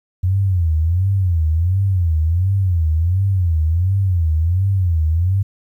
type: tone with vibrato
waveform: sine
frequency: 87.8 Hz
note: F2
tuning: 10 cents sharp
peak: -13 dBFS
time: 0.23-5.43 s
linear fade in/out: 10 ms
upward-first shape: sine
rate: 1.4 Hz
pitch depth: 200 cents each way
effects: 9-bit